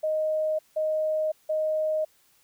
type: tone bursts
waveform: sine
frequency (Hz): 622.3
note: D#5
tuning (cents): 0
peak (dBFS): -23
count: 3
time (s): 0.03-2.05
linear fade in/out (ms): 10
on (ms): 560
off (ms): 170
effects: white hiss -63 dBFS RMS until 2.43 s